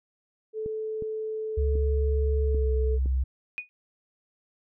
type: tone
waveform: sine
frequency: 436.1 Hz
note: A4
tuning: 15 cents flat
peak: -29 dBFS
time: 0.53-2.99 s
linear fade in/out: 50 ms
type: clicks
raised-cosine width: 3 ms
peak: -25 dBFS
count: 5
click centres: 0.661 / 1.023 / 1.755 / 2.547 / 3.059 s
type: tone with pitch glide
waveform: sine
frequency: 70 to 64.94 Hz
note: C#2 to C2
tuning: +18 to -12 cents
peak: -22 dBFS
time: 1.57-3.24 s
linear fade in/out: 10 ms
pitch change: -130 cents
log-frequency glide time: 2.45-2.74 s
type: tone with exponential decay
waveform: sine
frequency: 2471 Hz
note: D#7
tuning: 13 cents flat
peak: -26 dBFS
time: 3.58-3.69 s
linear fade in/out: 0 ms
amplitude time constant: 23 ms
effects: none